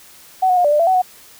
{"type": "tone with pitch steps", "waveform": "sine", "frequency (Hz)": [751, 730, 713, 586, 596, 673, 751, 735], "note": ["F#5", "F#5", "F5", "D5", "D5", "E5", "F#5", "F#5"], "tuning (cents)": [26, -24, 36, -4, 25, 36, 26, -12], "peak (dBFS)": -11, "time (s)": [0.42, 1.02], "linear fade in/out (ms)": 10, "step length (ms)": 75, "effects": ["white hiss -44 dBFS RMS until 1.39 s"]}